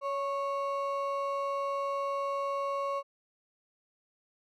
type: ring-modulated tone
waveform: triangle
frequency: 830 Hz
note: G#5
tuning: 1 cent flat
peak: -25 dBFS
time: 0.01-3.03 s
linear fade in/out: 50 ms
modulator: 271 Hz
effects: none